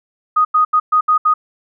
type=tone bursts at uneven times; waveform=sine; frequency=1244.5 Hz; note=D#6; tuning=in tune; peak=-9 dBFS; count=6; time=0.36-0.45 / 0.54-0.65 / 0.73-0.8 / 0.92-1.01 / 1.08-1.18 / 1.25-1.34 s; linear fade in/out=10 ms; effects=none